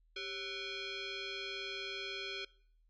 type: tone with frequency modulation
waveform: sine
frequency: 392 Hz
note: G4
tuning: in tune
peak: -39 dBFS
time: 0.16-2.45 s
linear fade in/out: 5 ms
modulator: 939 Hz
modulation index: 4.2
effects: noise-tail reverb RT60 0.6 s tail -22 dB re dry + added 40 Hz sine -66 dBFS peak until 2.89 s